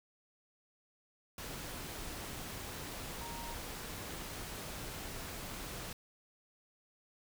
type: tone in noise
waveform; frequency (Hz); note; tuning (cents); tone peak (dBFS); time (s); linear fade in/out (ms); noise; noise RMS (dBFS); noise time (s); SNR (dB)
sine; 932.3; A#5; 0; -46; 3.21-3.54; 2; pink; -44; 1.38-5.93; -5
effects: none

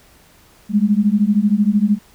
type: beating tone pair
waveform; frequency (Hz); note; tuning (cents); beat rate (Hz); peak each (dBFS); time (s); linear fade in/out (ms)
sine; 200.8 / 213.8; G3 / A3; +42 / -49; 13; -15; 0.69-1.99; 50
effects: pink hiss -50 dBFS RMS until 2.14 s

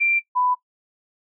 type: tone pair in turn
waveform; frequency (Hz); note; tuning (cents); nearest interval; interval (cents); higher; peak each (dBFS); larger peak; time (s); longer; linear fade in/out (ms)
sine; 2364 / 995.8; D7 / B5; +11 / +14; octave + minor third; 1497; first; -16 / -18; first; 0-0.2 / 0.35-0.55; neither; 20
effects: noise-tail reverb RT60 0.1 s tail -17 dB re dry

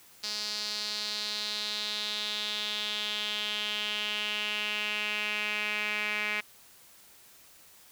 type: tone with band-pass filter sweep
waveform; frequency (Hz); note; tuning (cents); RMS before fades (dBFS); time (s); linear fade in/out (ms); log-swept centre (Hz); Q
sawtooth; 210; G#3; +19; -33; 0.23-6.41; 10; 4700 to 2300; 4.4
effects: white hiss -56 dBFS RMS until 7.91 s

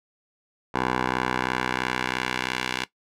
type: tone with band-pass filter sweep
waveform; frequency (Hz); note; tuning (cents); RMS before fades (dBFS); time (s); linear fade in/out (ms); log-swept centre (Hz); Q
10% pulse; 63; B1; +35; -27; 0.74-2.85; 10; 1000 to 2800; 0.93
effects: noise-tail reverb RT60 0.1 s tail -17 dB re dry

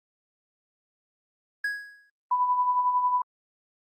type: tone with exponential decay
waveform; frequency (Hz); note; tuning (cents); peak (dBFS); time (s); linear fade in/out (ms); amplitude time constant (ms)
triangle; 1661.2; G#6; 0; -21; 1.64-2.1; 5; 100
type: tone with tremolo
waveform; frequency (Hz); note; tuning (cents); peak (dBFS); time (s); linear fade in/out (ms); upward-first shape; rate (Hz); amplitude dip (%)
sine; 993; B5; +9; -19; 2.31-3.22; 5; sine; 11; 50
effects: Opus 24 kbps

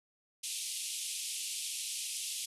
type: band-pass noise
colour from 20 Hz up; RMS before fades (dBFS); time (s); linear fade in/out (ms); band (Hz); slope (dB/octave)
white; -39; 0.43-2.46; 10; 2500 to 11000; 48
effects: resampled to 32000 Hz

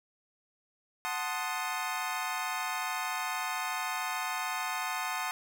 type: chord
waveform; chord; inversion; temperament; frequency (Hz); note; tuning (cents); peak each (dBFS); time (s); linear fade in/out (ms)
25% pulse; F# diminished seventh; none; equal; 740 / 880 / 1046.5 / 1244.5; F#5 / A5 / C6 / Eb6; 0 / 0 / 0 / 0; -34; 1.05-5.31; 0
effects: none

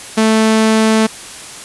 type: tone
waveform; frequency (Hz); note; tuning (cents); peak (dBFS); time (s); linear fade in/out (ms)
sawtooth; 220; A3; 0; -5; 0.17-1.07; 10
effects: white hiss -31 dBFS RMS until 1.64 s + resampled to 24000 Hz

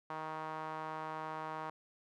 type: tone with band-pass filter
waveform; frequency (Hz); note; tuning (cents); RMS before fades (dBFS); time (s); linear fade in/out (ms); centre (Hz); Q
sawtooth; 157.1; D#3; +17; -42; 0.1-1.7; 2; 1000; 2.6
effects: none

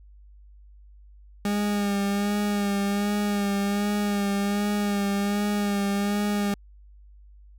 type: tone with vibrato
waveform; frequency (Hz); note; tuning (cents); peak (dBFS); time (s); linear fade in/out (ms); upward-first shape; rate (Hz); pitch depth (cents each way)
40% pulse; 203.1; G#3; -38; -22; 1.45-6.54; 2; sine; 1.3; 29
effects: added 50 Hz sine -47 dBFS peak until 7.58 s

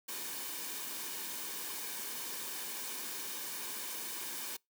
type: noise with comb filter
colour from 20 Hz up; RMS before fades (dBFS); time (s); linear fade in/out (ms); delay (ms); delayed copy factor
white; -41; 0.08-4.57; 10; 1.5; -0.5
effects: noise-tail reverb RT60 0.2 s tail -26 dB re dry + high-pass 200 Hz 12 dB/octave

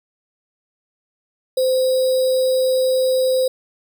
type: tone with sample-and-hold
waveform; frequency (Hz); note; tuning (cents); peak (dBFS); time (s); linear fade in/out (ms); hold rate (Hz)
sine; 517; C5; -21; -14; 1.57-3.48; 5; 4410
effects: none

